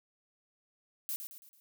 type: noise with echo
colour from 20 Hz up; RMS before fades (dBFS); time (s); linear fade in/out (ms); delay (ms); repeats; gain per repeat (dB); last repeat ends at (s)
violet; -36; 1.09-1.16; 0; 110; 4; -7; 1.6
effects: none